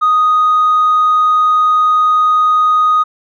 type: tone with tanh clipping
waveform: triangle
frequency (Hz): 1245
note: D#6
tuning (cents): +1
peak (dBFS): -8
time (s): 0.01-3.04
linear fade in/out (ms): 20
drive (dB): 5
effects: none